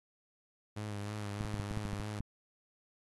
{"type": "tone with vibrato", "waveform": "sawtooth", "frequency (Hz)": 103.83, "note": "G#2", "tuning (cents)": 0, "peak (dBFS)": -34, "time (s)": [0.76, 2.2], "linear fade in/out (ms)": 10, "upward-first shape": "sine", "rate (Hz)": 3.2, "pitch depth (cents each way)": 40}
{"type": "clicks", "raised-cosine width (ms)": 5, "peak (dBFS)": -26, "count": 10, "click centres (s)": [1.409, 1.449, 1.542, 1.598, 1.711, 1.773, 1.854, 1.933, 1.999, 2.205]}
{"effects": ["AAC 32 kbps"]}